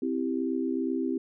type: chord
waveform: sine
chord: C major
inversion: none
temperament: equal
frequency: 261.6 / 329.6 / 392 Hz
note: C4 / E4 / G4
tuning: 0 / 0 / 0 cents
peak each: -29 / -31 / -33 dBFS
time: 0.02-1.18 s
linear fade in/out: 5 ms
effects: none